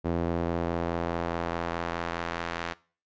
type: tone with band-pass filter sweep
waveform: sawtooth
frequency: 84.8 Hz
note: E2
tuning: 50 cents sharp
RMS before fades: -31 dBFS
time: 0.04-2.74 s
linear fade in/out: 20 ms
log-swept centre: 380 to 1800 Hz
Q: 0.77
effects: noise-tail reverb RT60 0.4 s tail -21 dB re dry + resampled to 16000 Hz